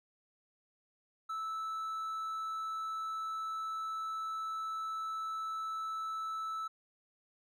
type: tone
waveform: triangle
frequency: 1312 Hz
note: E6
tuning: 9 cents flat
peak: -34 dBFS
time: 1.29-6.68 s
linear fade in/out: 10 ms
effects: none